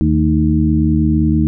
harmonic tone with a mistuned harmonic, 77.78 Hz, D#2, in tune, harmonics 1 / 2 / 3 / 4, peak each -16 / -16 / -16 / -16 dBFS, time 0.01-1.47 s, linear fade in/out 0 ms, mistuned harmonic 3, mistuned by -64 cents, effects none

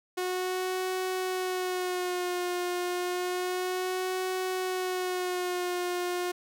sawtooth tone with vibrato, 364 Hz, F#4, 28 cents flat, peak -25 dBFS, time 0.17-6.32 s, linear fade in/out 10 ms, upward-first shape sine, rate 0.3 Hz, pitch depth 37 cents each way, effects none

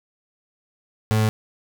35% pulse tone, 108.7 Hz, A2, 21 cents flat, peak -15 dBFS, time 1.11-1.29 s, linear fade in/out 0 ms, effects none

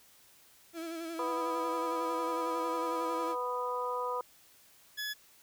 35% pulse tone with vibrato, 330.2 Hz, E4, 3 cents sharp, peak -36 dBFS, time 0.73-3.36 s, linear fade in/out 50 ms, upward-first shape sine, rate 11 Hz, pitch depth 44 cents each way
harmonic tone, 247.4 Hz, B3, 3 cents sharp, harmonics 2 / 3 / 4 / 5, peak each -36 / -46 / -35 / -38 dBFS, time 1.19-4.21 s, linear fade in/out 2 ms
20% pulse tone, 1699 Hz, G#6, 39 cents sharp, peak -30 dBFS, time 4.97-5.14 s, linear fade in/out 20 ms
effects white hiss -61 dBFS RMS until 5.42 s

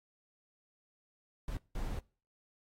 brown noise bursts at uneven times, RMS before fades -37 dBFS, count 2, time 1.48-1.57 / 1.75-1.99 s, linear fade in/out 2 ms, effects noise-tail reverb RT60 0.4 s tail -23 dB re dry + AAC 48 kbps

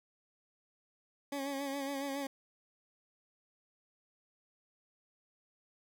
20% pulse tone with vibrato, 277.2 Hz, C#4, in tune, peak -31 dBFS, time 1.32-2.27 s, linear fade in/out 5 ms, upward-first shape sine, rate 7.2 Hz, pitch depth 44 cents each way, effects none

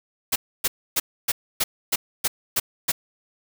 white noise bursts, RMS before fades -21 dBFS, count 9, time 0.32-2.92 s, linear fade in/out 10 ms, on 40 ms, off 280 ms, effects none

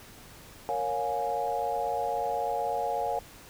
sine chord, Bb minor seventh, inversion none, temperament equal with one note detuned, 466.2 / 554.4 / 714.4 / 830.6 Hz, Bb4 / Db5 / F5 / Ab5, 0 / 0 / +39 / 0 cents, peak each -35 / -34 / -31 / -32 dBFS, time 0.69-3.19 s, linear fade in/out 0 ms, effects pink hiss -50 dBFS RMS until 3.49 s

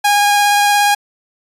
sawtooth tone with vibrato, 819 Hz, G#5, 24 cents flat, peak -6 dBFS, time 0.04-0.95 s, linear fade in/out 10 ms, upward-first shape triangle, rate 17 Hz, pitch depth 13 cents each way, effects resampled to 32000 Hz

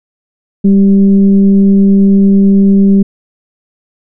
sine tone with frequency modulation, 197.5 Hz, G3, 13 cents sharp, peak -3 dBFS, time 0.64-3.03 s, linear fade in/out 10 ms, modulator 193 Hz, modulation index 0.44, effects none

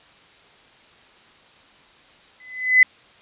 sine tone with exponential growth, 2016 Hz, B6, 35 cents sharp, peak -6 dBFS, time 2.4-2.83 s, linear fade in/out 2 ms, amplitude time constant 92 ms, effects white hiss -51 dBFS RMS until 3.21 s + resampled to 8000 Hz

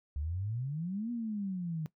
sine exponential two-way sweep, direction up then down, 69.3 to 242.8 to 152.9 Hz, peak -33 dBFS, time 0.16-1.86 s, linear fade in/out 0 ms, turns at 1.11 s, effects noise-tail reverb RT60 0.1 s tail -18 dB re dry

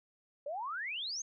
sine exponential sweep, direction up, 547 to 6590 Hz, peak -36 dBFS, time 0.46-1.22 s, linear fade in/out 5 ms, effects none

